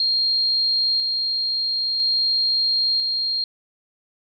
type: tone with tremolo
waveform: sine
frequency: 4221 Hz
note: C8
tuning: 14 cents sharp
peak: -17 dBFS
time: 0-3.44 s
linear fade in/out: 2 ms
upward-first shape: square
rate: 0.5 Hz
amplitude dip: 30%
effects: none